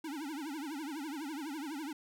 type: tone with vibrato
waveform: square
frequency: 296.9 Hz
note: D4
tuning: 19 cents sharp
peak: -39 dBFS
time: 0.04-1.93 s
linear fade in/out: 5 ms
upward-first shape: triangle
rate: 12 Hz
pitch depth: 210 cents each way
effects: none